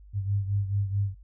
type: beating tone pair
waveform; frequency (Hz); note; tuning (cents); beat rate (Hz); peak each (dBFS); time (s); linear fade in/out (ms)
sine; 99.2 / 103.8; G2 / G#2; +21 / 0; 4.6; -26 / -32; 0.13-1.15; 50
effects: noise-tail reverb RT60 0.1 s tail -19 dB re dry + added 50 Hz sine -47 dBFS peak until 1.23 s